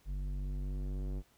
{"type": "tone with low-pass filter sweep", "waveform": "square", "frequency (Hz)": 48, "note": "G1", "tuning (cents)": -36, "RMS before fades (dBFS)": -37, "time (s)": [0.05, 1.23], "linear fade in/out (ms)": 50, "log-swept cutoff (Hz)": [140, 450], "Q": 0.8, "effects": ["pink hiss -68 dBFS RMS until 1.37 s"]}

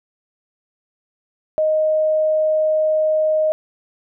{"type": "tone", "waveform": "sine", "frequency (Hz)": 622.3, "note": "D#5", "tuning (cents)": 0, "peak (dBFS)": -14, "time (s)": [1.58, 3.52], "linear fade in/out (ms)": 0, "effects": []}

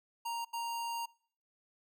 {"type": "tone bursts at uneven times", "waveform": "square", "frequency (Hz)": 932.3, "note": "A#5", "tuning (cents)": 0, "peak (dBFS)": -36, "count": 2, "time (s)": [[0.25, 0.45], [0.53, 1.06]], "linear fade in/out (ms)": 10, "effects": ["noise-tail reverb RT60 0.6 s tail -25 dB re dry"]}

